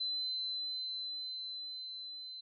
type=tone with level ramp; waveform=sine; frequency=4049 Hz; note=B7; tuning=42 cents sharp; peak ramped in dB=-33 to -44 dBFS; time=0-2.41 s; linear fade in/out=10 ms; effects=none